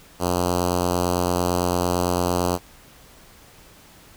5% pulse tone with notch filter, 88.9 Hz, F2, 31 cents sharp, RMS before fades -22 dBFS, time 0.19-2.59 s, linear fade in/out 50 ms, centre 2200 Hz, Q 0.86, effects pink hiss -49 dBFS RMS until 4.16 s

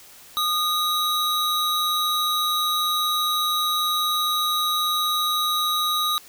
square tone pair together, 1227 / 3860 Hz, D#6 / B7, -25 / -40 cents, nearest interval octave + minor sixth, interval 1985 cents, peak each -24 dBFS, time 0.37-6.18 s, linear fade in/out 0 ms, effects white hiss -47 dBFS RMS until 6.28 s

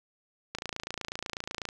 click train, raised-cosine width 0.2 ms, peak -17 dBFS, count 33, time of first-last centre 0.55-1.689 s, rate 28.1 Hz, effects none

